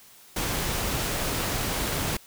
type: noise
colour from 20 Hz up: pink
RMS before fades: -28 dBFS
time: 0.36-2.17 s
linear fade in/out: 5 ms
effects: white hiss -52 dBFS RMS until 2.26 s